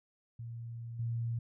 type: tone with level steps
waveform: sine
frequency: 116.54 Hz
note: A#2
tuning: in tune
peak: -40 / -32 dBFS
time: 0.39-1.39 s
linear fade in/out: 5 ms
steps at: 0.99 s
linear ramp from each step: 5 ms
effects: none